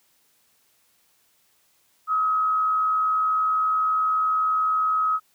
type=tone with frequency modulation; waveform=sine; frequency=1274 Hz; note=D#6; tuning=41 cents sharp; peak=-19 dBFS; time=2.07-5.2 s; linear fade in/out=50 ms; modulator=80.3 Hz; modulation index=0.32; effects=white hiss -64 dBFS RMS until 5.34 s + high-pass 60 Hz 12 dB/octave